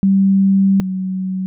sine tone pair in turn, 194.4 / 187.67 Hz, G3 / F#3, -14 / +25 cents, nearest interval minor second, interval 61 cents, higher first, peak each -9 / -18 dBFS, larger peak first, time 0.03-0.8 / 0.8-1.46 s, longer first, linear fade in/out 0 ms, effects none

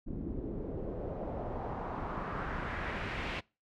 pink noise with low-pass filter sweep, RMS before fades -38 dBFS, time 0.06-3.41 s, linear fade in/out 20 ms, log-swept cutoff 270 to 2800 Hz, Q 1.9, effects noise-tail reverb RT60 0.3 s tail -25 dB re dry

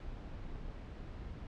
brown noise, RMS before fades -45 dBFS, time 0-1.47 s, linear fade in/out 2 ms, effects low-pass 4000 Hz 12 dB/octave

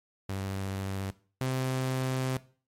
sawtooth tone with vibrato, 96.9 Hz, G2, 20 cents flat, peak -28 dBFS, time 0.29-1.11 s, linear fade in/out 5 ms, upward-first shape sine, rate 14 Hz, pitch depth 12 cents each way
sawtooth tone, 130.2 Hz, C3, 8 cents flat, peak -24 dBFS, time 1.41-2.37 s, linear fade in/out 0 ms
effects noise-tail reverb RT60 0.4 s tail -18 dB re dry + MP3 64 kbps

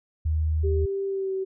sine tone, 78.2 Hz, D#2, 9 cents sharp, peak -21 dBFS, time 0.25-0.86 s, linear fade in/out 10 ms
sine tone with pitch glide, 392.4 to 381.9 Hz, G4 to G4, +2 to -45 cents, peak -25 dBFS, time 0.63-1.45 s, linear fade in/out 20 ms, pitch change -47 cents, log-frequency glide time 1.06-1.33 s
effects none

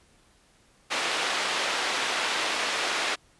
white band-pass noise, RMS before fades -28 dBFS, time 0.9-3.16 s, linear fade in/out 20 ms, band 390 to 3300 Hz, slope 12 dB/octave, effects pink hiss -61 dBFS RMS until 3.39 s + resampled to 24000 Hz

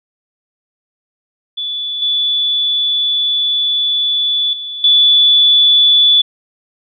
sine tone with level steps, 3456 Hz, A7, 32 cents flat, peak -18 / -12 / -22 / -6 dBFS, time 1.57-6.22 s, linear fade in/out 10 ms, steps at 2.02 / 4.53 / 4.84 s, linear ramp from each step 2 ms, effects none

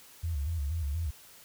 sine tone with vibrato, 76.7 Hz, D#2, 24 cents flat, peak -29 dBFS, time 0.23-1.11 s, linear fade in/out 10 ms, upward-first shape square, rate 4.2 Hz, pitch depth 140 cents each way, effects white hiss -54 dBFS RMS until 1.44 s

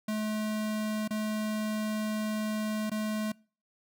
square tone with dropouts, 214.7 Hz, A3, 42 cents flat, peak -30 dBFS, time 0.08-3.32 s, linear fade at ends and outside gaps 5 ms, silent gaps 1.078-1.106 / 2.898-2.915 s, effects noise-tail reverb RT60 0.4 s tail -25 dB re dry

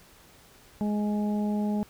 harmonic tone, 208.8 Hz, G#3, 10 cents sharp, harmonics 1 / 2 / 3 / 4, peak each -25 / -37 / -39 / -39 dBFS, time 0.81-1.83 s, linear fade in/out 0 ms, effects pink hiss -55 dBFS RMS until 1.89 s

